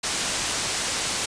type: low-pass noise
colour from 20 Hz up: white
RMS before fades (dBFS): -27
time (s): 0.03-1.26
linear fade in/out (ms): 10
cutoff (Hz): 8800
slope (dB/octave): 24
effects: resampled to 22050 Hz